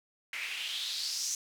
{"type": "noise with band-pass filter sweep", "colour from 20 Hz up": "white", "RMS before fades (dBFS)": -36, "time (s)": [0.33, 1.35], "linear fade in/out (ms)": 2, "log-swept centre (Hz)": [2100, 6400], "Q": 4.2, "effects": []}